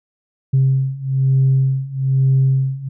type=beating tone pair; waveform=sine; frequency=132.9 / 134 Hz; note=C3 / C3; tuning=+27 / +42 cents; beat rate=1.1 Hz; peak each=-16 / -14 dBFS; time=0.53-2.89 s; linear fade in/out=10 ms; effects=tanh soft clip ceiling -7 dBFS